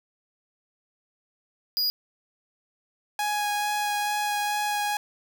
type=tone; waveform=square; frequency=4892 Hz; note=D#8; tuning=30 cents flat; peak=-23 dBFS; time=1.77-1.9 s; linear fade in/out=0 ms
type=tone with vibrato; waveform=sawtooth; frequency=830.6 Hz; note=G#5; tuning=in tune; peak=-21 dBFS; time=3.19-4.97 s; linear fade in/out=2 ms; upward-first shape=sine; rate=2.3 Hz; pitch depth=9 cents each way
effects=8-bit